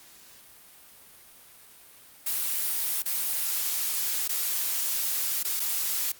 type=noise with dropouts; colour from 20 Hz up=blue; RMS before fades=-28 dBFS; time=2.26-6.12 s; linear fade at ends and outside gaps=5 ms; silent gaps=3.023-3.057 / 4.278-4.291 / 5.43-5.447 / 5.596-5.6 s; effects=white hiss -52 dBFS RMS until 6.19 s + Opus 48 kbps